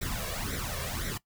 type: noise with flanger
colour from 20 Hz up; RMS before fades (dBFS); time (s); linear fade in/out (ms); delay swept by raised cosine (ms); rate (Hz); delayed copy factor
pink; -34; 0.01-1.18; 10; 0.52 to 1.82; 1.9; +0.75
effects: noise-tail reverb RT60 0.1 s tail -19 dB re dry

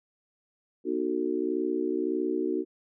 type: chord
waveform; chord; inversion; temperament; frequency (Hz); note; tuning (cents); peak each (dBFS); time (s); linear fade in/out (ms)
sine; B dominant seventh; none; just; 246.9 / 308.7 / 370.4 / 444.5; B3 / D#4 / F#4 / A4; 0 / -14 / +2 / +18; -35 / -30 / -29 / -35; 0.84-2.65; 50
effects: none

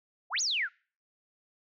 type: exponential two-way sweep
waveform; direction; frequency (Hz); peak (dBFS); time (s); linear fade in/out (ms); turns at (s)
sine; up then down; 607 to 6970 to 1299; -27; 0.3-0.69; 50; 0.41
effects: noise-tail reverb RT60 0.4 s tail -25 dB re dry

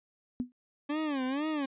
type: tone with exponential decay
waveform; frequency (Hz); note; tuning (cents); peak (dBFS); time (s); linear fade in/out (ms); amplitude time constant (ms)
sine; 247.4; B3; +3; -25; 0.4-0.52; 0; 24
type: tone with vibrato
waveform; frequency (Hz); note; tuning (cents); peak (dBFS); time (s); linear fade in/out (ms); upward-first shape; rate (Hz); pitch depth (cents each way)
40% pulse; 283.5; C#4; +39; -29; 0.89-1.66; 10; sine; 2.1; 180
effects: resampled to 8000 Hz

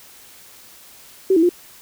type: tone with pitch steps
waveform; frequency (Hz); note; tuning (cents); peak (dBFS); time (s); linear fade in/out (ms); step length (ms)
sine; 381 / 325 / 352.2; G4 / E4 / F4; -49 / -24 / +15; -11; 1.3-1.492; 5; 64
effects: white hiss -45 dBFS RMS until 1.81 s

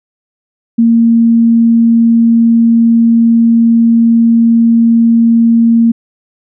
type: tone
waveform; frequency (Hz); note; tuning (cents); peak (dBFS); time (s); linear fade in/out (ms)
sine; 230.6; A#3; -19; -4; 0.78-5.92; 10
effects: none

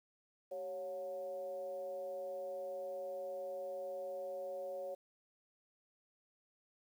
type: tone with frequency modulation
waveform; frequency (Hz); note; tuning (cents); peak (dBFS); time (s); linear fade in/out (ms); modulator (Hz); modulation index
sine; 554.4; C#5; 0; -40; 0.51-4.95; 10; 169; 0.56
effects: 11-bit

